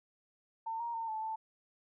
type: tone with pitch steps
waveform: sine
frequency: 902 / 938 / 909 / 874 / 883 Hz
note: A5 / A#5 / A#5 / A5 / A5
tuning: +43 / +11 / -44 / -12 / +6 cents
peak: -35 dBFS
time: 0.66-1.36 s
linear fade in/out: 10 ms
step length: 140 ms
effects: none